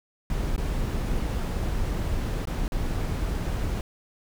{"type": "noise with dropouts", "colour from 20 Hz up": "brown", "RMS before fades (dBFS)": -27, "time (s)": [0.3, 3.81], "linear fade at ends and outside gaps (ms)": 1, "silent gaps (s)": [[0.563, 0.579], [2.454, 2.472], [2.68, 2.72]], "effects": []}